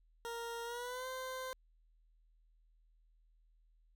20% pulse tone with pitch glide, 466.2 to 517.3 Hz, A#4 to C5, 0 to -20 cents, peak -36 dBFS, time 0.25-1.53 s, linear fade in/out 0 ms, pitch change +180 cents, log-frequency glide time 0.64-1.07 s, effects added 40 Hz sine -66 dBFS peak until 3.95 s

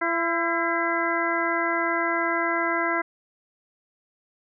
harmonic tone with a mistuned harmonic, 337.2 Hz, E4, 39 cents sharp, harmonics 1 / 2 / 3 / 4 / 5 / 6, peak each -29 / -29 / -29 / -29 / -29 / -29 dBFS, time 0.01-3.02 s, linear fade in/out 10 ms, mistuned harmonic 5, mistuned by -69 cents, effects none

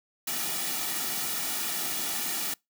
white noise with comb filter, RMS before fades -31 dBFS, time 0.27-2.54 s, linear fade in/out 5 ms, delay 1.9 ms, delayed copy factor -0.6, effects noise-tail reverb RT60 0.2 s tail -26 dB re dry + high-pass 150 Hz 12 dB/octave

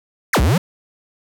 square exponential two-way sweep, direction down then up, 2574 to 55 to 201.6 Hz, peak -13 dBFS, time 0.33-0.58 s, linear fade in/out 5 ms, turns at 0.41 s, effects none

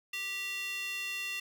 square tone with high-pass filter, 392 Hz, G4, in tune, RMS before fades -37 dBFS, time 0.13-1.4 s, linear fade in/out 5 ms, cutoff 2500 Hz, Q 4.7, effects none

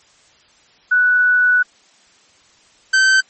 sine / 45% pulse tone pair in turn, 1480 / 1544.8 Hz, F#6 / G6, 0 / -26 cents, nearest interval minor second, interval 74 cents, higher second, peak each -10 dBFS, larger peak neither, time 0.91-1.63 / 2.93-3.21 s, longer first, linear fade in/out 10 ms, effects white hiss -52 dBFS RMS until 3.29 s + MP3 32 kbps

